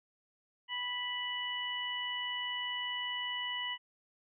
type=harmonic tone; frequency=985 Hz; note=B5; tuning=5 cents flat; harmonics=1 / 2 / 3; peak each=-42 / -39 / -37 dBFS; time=0.68-3.78 s; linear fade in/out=50 ms; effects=none